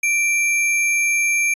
sine tone with sample-and-hold, 2349 Hz, D7, in tune, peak -15 dBFS, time 0.03-1.54 s, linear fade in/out 5 ms, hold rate 8820 Hz, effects resampled to 24000 Hz

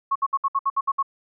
sine tone bursts, 1098 Hz, C#6, 17 cents flat, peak -18 dBFS, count 9, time 0.11-1.028 s, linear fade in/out 10 ms, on 46 ms, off 63 ms, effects none

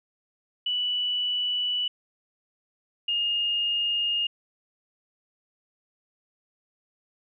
sine tone pair in turn, 2960 / 2839 Hz, F#7 / F7, 0 / +28 cents, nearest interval minor second, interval 72 cents, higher first, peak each -24 / -23 dBFS, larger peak second, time 0.66-1.88 / 3.08-4.27 s, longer first, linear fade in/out 5 ms, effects none

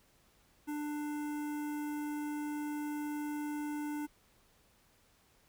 square tone with notch filter, 296.6 Hz, D4, 17 cents sharp, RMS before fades -38 dBFS, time 0.67-4.07 s, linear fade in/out 20 ms, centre 4100 Hz, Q 0.62, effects pink hiss -68 dBFS RMS until 5.48 s

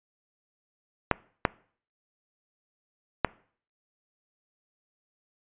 clicks, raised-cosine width 0.5 ms, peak -5 dBFS, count 3, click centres 1.113 / 1.452 / 3.247 s, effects noise-tail reverb RT60 0.5 s tail -22 dB re dry + resampled to 8000 Hz

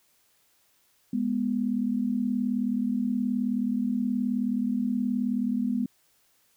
sine tone pair together, 207.1 / 246 Hz, G#3 / B3, -5 / -7 cents, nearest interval minor third, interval 298 cents, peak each -28 / -26 dBFS, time 1.13-5.86 s, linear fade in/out 5 ms, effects white hiss -66 dBFS RMS until 6.56 s

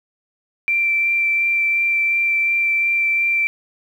sine tone with vibrato, 2349 Hz, D7, in tune, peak -15 dBFS, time 0.68-3.47 s, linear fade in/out 0 ms, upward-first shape sine, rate 2.8 Hz, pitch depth 9 cents each way, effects 8-bit

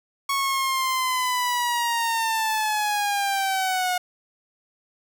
sawtooth linear sweep, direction down, 1108.7 to 721 Hz, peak -18 dBFS, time 0.29-3.98 s, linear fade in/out 5 ms, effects none

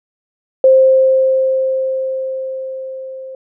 sine tone with level ramp, 526 Hz, C5, 9 cents sharp, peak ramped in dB -4 to -27 dBFS, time 0.64-3.35 s, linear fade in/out 2 ms, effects none

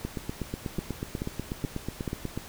two click trains, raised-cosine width 3 ms, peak -18 / -17 dBFS, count 20 / 4, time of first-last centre 0.05-2.376 / 0.79-2.078 s, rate 8.17 / 2.33 Hz, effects pink hiss -45 dBFS RMS until 2.48 s

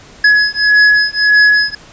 square beating tone pair, 1687 / 1688.7 Hz, G#6 / G#6, +27 / +28 cents, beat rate 1.7 Hz, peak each -11 dBFS, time 0.24-1.75 s, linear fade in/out 5 ms, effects pink hiss -39 dBFS RMS until 1.92 s + resampled to 16000 Hz

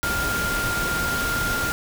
sine tone in noise, 1401 Hz, F6, 5 cents sharp, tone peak -24 dBFS, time 0.03-1.72 s, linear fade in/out 0 ms, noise pink, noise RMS -27 dBFS, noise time 0.03-1.72 s, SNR 0 dB, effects none

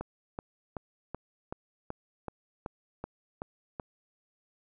click train, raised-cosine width 1 ms, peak -22 dBFS, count 11, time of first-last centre 0.01-3.798 s, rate 2.64 Hz, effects none

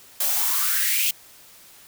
blue noise with high-pass filter sweep, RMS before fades -22 dBFS, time 0.2-1.11 s, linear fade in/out 5 ms, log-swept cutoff 570 to 2900 Hz, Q 4.8, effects white hiss -49 dBFS RMS until 1.87 s

